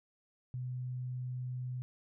sine tone, 126 Hz, B2, 35 cents sharp, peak -36 dBFS, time 0.54-1.82 s, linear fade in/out 0 ms, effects none

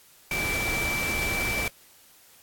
sine tone in noise, 2325 Hz, D7, 18 cents flat, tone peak -27 dBFS, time 0.31-1.68 s, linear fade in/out 2 ms, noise pink, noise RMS -31 dBFS, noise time 0.31-1.68 s, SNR +1 dB, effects white hiss -55 dBFS RMS until 2.42 s + AAC 64 kbps

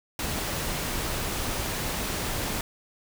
pink noise, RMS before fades -30 dBFS, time 0.19-2.61 s, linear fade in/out 2 ms, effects none

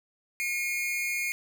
45% pulse tone pair together, 2159 / 2423 Hz, C#7 / D#7, -46 / -47 cents, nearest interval major second, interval 199 cents, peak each -30 / -32 dBFS, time 0.4-1.32 s, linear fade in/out 0 ms, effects none

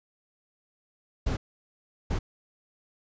brown noise bursts at uneven times, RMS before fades -27 dBFS, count 2, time 1.26-1.37 / 2.1-2.19 s, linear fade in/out 10 ms, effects resampled to 16000 Hz

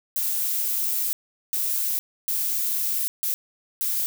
violet noise bursts at uneven times, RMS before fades -25 dBFS, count 5, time 0.16-1.13 / 1.53-1.99 / 2.28-3.08 / 3.23-3.34 / 3.81-4.06 s, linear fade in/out 0 ms, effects none

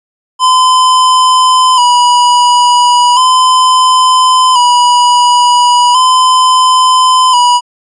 square tone with vibrato, 998 Hz, B5, 18 cents sharp, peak -5 dBFS, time 0.39-7.61 s, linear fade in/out 50 ms, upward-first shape square, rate 0.36 Hz, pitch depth 41 cents each way, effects resampled to 22050 Hz

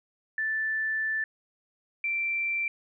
sine tone pair in turn, 1760 / 2349 Hz, A6 / D7, 0 / 0 cents, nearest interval perfect fourth, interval 500 cents, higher second, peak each -26 dBFS, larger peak neither, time 0.38-1.24 / 2.04-2.68 s, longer first, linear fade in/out 2 ms, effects none

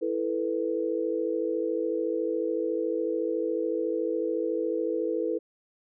sine chord, E suspended fourth, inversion none, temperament equal, 329.6 / 440 / 493.9 Hz, E4 / A4 / B4, 0 / 0 / 0 cents, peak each -30 dBFS, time 0.01-5.39 s, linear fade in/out 20 ms, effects none

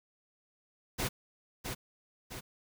pink noise with echo, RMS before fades -33 dBFS, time 0.98-1.09 s, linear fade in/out 20 ms, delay 660 ms, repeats 2, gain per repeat -5 dB, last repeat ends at 2.41 s, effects none

